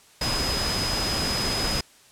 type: tone in noise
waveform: sine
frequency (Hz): 5030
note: D#8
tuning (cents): +18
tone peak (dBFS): -27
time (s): 0.21-1.81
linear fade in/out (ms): 5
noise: pink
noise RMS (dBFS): -27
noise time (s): 0.21-1.81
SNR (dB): -3
effects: white hiss -54 dBFS RMS until 2.11 s + low-pass 10000 Hz 12 dB/octave